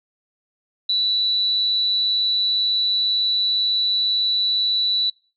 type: tone with amplitude modulation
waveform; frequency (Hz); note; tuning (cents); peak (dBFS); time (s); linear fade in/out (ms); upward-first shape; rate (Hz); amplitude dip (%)
sine; 3951; B7; 0; -15; 0.89-5.1; 5; sine; 204; 40
effects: noise-tail reverb RT60 0.4 s tail -25 dB re dry